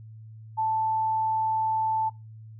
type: tone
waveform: sine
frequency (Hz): 880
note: A5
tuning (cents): 0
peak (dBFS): -23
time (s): 0.57-2.1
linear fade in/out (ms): 20
effects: noise-tail reverb RT60 0.2 s tail -18 dB re dry + added 110 Hz sine -42 dBFS peak until 2.59 s